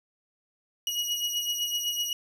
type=beating tone pair; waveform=30% pulse; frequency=2900 / 2907.9 Hz; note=F#7 / F#7; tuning=-35 / -31 cents; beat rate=7.9 Hz; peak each=-26 / -30 dBFS; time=0.87-2.13 s; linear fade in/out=2 ms; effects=none